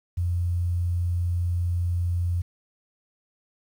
sine tone, 87.5 Hz, F2, 4 cents sharp, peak -22 dBFS, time 0.17-2.42 s, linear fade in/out 10 ms, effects 9-bit

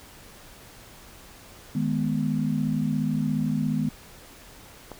sine chord, G# minor, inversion second, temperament equal with one note detuned, 155.56 / 209.8 / 246.9 Hz, D#3 / G#3 / B3, 0 / +18 / 0 cents, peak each -27 dBFS, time 1.75-3.89 s, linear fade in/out 5 ms
click, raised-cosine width 1 ms, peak -23 dBFS, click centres 4.917 s
effects pink hiss -48 dBFS RMS until 4.99 s

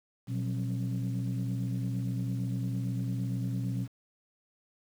sine tone cluster, 121.4 / 179.1 / 187.9 / 270.5 Hz, B2 / F3 / F#3 / C#4, -29 / +44 / +27 / -42 cents, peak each -30 / -38 / -36 / -38 dBFS, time 0.27-3.88 s, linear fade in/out 50 ms, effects tanh soft clip ceiling -24 dBFS + 9-bit

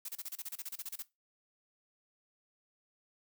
blue noise bursts, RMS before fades -41 dBFS, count 15, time 0.05-1.024 s, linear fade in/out 5 ms, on 36 ms, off 31 ms, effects noise-tail reverb RT60 0.2 s tail -18 dB re dry

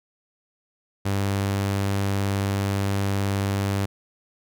sawtooth tone, 99 Hz, G2, 18 cents sharp, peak -18 dBFS, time 1.05-3.86 s, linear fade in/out 10 ms, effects none

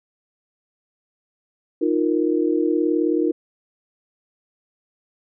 sine chord, Eb suspended second, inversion none, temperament just, 311.1 / 350 / 466.7 Hz, Eb4 / F4 / Bb4, 0 / +4 / +2 cents, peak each -20 / -21 / -24 dBFS, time 1.81-3.32 s, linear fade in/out 10 ms, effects none

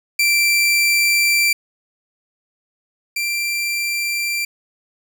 sawtooth tone pair in turn, 2349 / 2359 Hz, D7 / D7, 0 / +7 cents, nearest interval unison, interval 7 cents, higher second, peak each -10 / -16 dBFS, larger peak first, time 0.19-1.53 / 3.16-4.45 s, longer first, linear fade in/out 5 ms, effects none

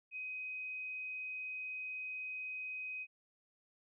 sine tone, 2516 Hz, D#7, 19 cents sharp, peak -40 dBFS, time 0.11-3.07 s, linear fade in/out 50 ms, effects none

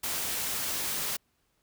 white noise, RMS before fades -32 dBFS, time 0.03-1.17 s, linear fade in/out 10 ms, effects pink hiss -73 dBFS RMS until 1.62 s

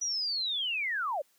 sine linear sweep, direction down, 5920 to 511 Hz, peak -29 dBFS, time 0.01-1.22 s, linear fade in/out 10 ms, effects white hiss -68 dBFS RMS until 1.38 s + high-pass 200 Hz 12 dB/octave

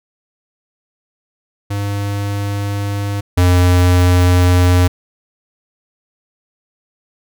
square tone pair in turn, 101.1 / 89.53 Hz, G#2 / F2, -46 / +44 cents, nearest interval major second, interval 210 cents, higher first, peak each -18 / -9 dBFS, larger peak second, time 1.7-3.21 / 3.37-4.88 s, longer neither, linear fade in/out 10 ms, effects none

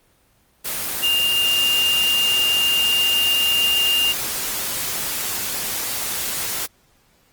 sine tone in noise, 2807 Hz, F7, 8 cents sharp, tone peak -16 dBFS, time 1.02-4.13 s, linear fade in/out 20 ms, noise white, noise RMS -25 dBFS, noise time 0.64-6.67 s, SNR +6 dB, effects pink hiss -59 dBFS RMS until 7.32 s + Opus 24 kbps

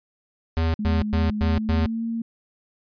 square tone bursts, 81.5 Hz, E2, 19 cents flat, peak -20 dBFS, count 5, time 0.57-1.86 s, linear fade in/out 0 ms, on 170 ms, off 110 ms
sine tone with pitch glide, 211.2 to 229 Hz, G#3 to A#3, +29 to -31 cents, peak -24 dBFS, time 0.79-2.22 s, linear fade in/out 5 ms, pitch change +140 cents, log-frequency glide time 1.39-2.04 s
effects resampled to 11025 Hz

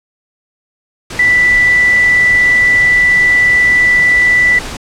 sine tone in noise, 1975 Hz, B6, in tune, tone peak -6 dBFS, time 1.19-4.59 s, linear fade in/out 5 ms, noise pink, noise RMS -24 dBFS, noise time 1.1-4.77 s, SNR +15 dB, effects low-pass 8000 Hz 12 dB/octave

